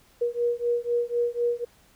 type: beating tone pair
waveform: sine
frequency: 475.6 / 479.6 Hz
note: A#4 / A#4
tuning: +35 / +49 cents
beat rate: 4 Hz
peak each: -26 dBFS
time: 0.21-1.65 s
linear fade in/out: 10 ms
effects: pink hiss -59 dBFS RMS until 1.95 s